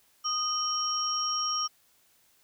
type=tone cluster; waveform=sine; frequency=1239 / 3049 / 5590 Hz; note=D#6 / G7 / F8; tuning=-8 / -49 / +1 cents; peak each=-31 / -38 / -29 dBFS; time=0.24-1.68 s; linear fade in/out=20 ms; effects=white hiss -65 dBFS RMS until 2.43 s